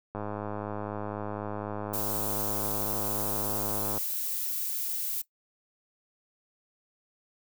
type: click train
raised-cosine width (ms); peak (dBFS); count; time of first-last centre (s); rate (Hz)
1; -21; 399; 0.15-3.977; 104
type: noise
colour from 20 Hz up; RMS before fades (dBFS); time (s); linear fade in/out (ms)
violet; -32; 1.93-5.22; 10
effects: noise-tail reverb RT60 0.1 s tail -18 dB re dry